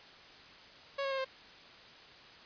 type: tone with pitch steps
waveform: sawtooth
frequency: 554.4 / 545.5 / 536.8 / 528.1 Hz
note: C#5 / C#5 / C5 / C5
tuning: 0 / -28 / +44 / +16 cents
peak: -29 dBFS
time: 0.98-1.248 s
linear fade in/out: 10 ms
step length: 67 ms
effects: white hiss -54 dBFS RMS until 2.45 s + resampled to 11025 Hz